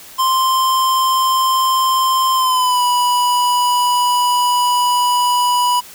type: tone with pitch glide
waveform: square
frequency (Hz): 1046.5 to 982.1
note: C6 to B5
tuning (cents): 0 to -10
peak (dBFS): -13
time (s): 0.18-5.81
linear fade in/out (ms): 20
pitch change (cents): -110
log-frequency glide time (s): 2.34-2.83
effects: white hiss -38 dBFS RMS until 5.94 s